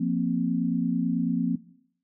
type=chord; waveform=sine; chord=F suspended fourth; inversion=none; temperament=just; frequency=174.61 / 232.8 / 261.9 Hz; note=F3 / Bb3 / C4; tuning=0 / -2 / +2 cents; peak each=-27 dBFS; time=0-1.56 s; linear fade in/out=10 ms; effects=noise-tail reverb RT60 0.7 s tail -19 dB re dry